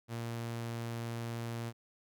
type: tone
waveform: sawtooth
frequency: 116.54 Hz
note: A#2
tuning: in tune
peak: -33 dBFS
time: 0.08-1.73 s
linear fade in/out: 50 ms
effects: none